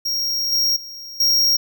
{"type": "tone with level steps", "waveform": "square", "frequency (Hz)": 5588, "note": "F8", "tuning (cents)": 0, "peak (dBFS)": [-20, -16, -33, -14], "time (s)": [0.05, 1.57], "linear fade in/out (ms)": 10, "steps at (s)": [0.52, 0.76, 1.2], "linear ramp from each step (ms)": 5, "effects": []}